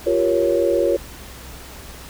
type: chord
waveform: sine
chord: G half-diminished seventh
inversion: third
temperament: equal with one note detuned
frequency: 349.2 / 392 / 469.9 / 554.4 Hz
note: F4 / G4 / Bb4 / Db5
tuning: 0 / 0 / +14 / 0 cents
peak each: -20 / -24 / -21 / -19 dBFS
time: 0.06-0.97 s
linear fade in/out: 10 ms
effects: added 63 Hz sine -41 dBFS peak until 2.09 s + pink hiss -39 dBFS RMS until 2.09 s